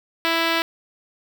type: tone with notch filter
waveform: 5% pulse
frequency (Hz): 330.7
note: E4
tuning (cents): +6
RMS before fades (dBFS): -21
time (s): 0.25-0.62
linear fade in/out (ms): 0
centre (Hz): 9800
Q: 0.68
effects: none